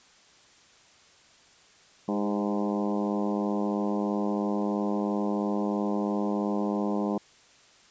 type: harmonic tone with a mistuned harmonic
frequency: 103 Hz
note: G#2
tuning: 14 cents flat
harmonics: 2 / 3 / 4 / 5 / 6 / 7 / 8 / 9 / 10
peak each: -28 / -32 / -34 / -36 / -38 / -39 / -40 / -41 / -42 dBFS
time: 2.08-7.18 s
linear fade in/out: 5 ms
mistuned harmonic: 4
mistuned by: -33 cents
effects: white hiss -57 dBFS RMS until 7.9 s + resampled to 16000 Hz